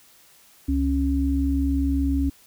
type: tone pair together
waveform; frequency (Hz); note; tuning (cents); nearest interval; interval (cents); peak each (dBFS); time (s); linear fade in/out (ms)
sine; 68.53 / 275.3; C#2 / C#4; -19 / -12; 2 octaves; 2407; -22; 0.68-2.3; 10
effects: white hiss -54 dBFS RMS until 2.46 s